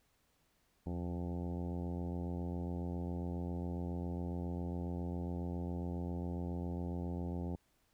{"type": "harmonic tone with a mistuned harmonic", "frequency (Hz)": 87.31, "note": "F2", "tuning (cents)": 0, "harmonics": [1, 2, 3, 4, 5, 6, 7, 8, 9, 10], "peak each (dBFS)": [-40, -41, -45, -48, -52, -53, -57, -57, -56, -59], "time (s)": [0.86, 7.56], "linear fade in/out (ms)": 5, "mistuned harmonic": 1, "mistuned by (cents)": -110, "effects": ["pink hiss -75 dBFS RMS until 7.93 s"]}